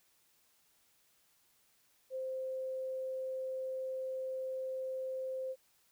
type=tone; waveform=sine; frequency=522 Hz; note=C5; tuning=4 cents flat; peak=-36 dBFS; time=2.1-5.56 s; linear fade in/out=50 ms; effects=white hiss -71 dBFS RMS until 5.91 s